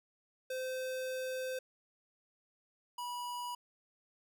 square tone pair in turn, 516 / 974.1 Hz, C5 / B5, -24 / -24 cents, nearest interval major seventh, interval 1100 cents, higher second, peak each -37 / -39 dBFS, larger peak first, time 0.5-1.59 / 2.98-3.55 s, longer first, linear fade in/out 5 ms, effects none

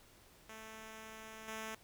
5% pulse tone with level steps, 220 Hz, A3, in tune, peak -38 / -31 dBFS, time 0.49-1.75 s, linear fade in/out 5 ms, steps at 1.48 s, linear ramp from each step 2 ms, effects pink hiss -63 dBFS RMS until 1.83 s

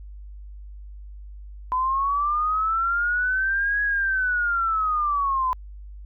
sine linear two-way sweep, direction up then down, 1005 to 1670 to 1005 Hz, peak -20 dBFS, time 1.72-5.53 s, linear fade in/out 0 ms, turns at 3.82 s, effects added 50 Hz sine -37 dBFS peak until 6.05 s

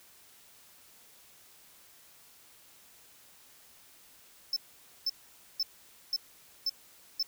triangle tone bursts, 5280 Hz, E8, 2 cents sharp, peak -26 dBFS, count 6, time 4.53-7.228 s, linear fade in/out 2 ms, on 33 ms, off 500 ms, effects white hiss -58 dBFS RMS until 7.27 s

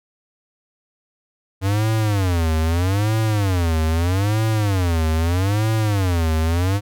square tone with vibrato, 93.7 Hz, F#2, 22 cents sharp, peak -17 dBFS, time 1.61-6.81 s, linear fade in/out 50 ms, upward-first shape sine, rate 0.79 Hz, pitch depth 290 cents each way, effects none

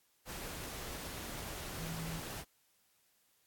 sine tone in noise, 163.1 Hz, E3, 18 cents flat, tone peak -41 dBFS, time 1.77-2.23 s, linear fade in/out 50 ms, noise pink, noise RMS -44 dBFS, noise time 0.25-2.45 s, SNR 0 dB, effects white hiss -73 dBFS RMS until 3.46 s + AAC 64 kbps

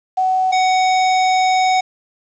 sine / square tone pair in turn, 749 / 746.4 Hz, F#5 / F#5, +21 / +15 cents, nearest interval unison, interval 6 cents, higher first, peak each -13 dBFS, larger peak neither, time 0.17-0.52 / 0.52-1.81 s, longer second, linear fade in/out 10 ms, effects resampled to 16000 Hz + 7-bit

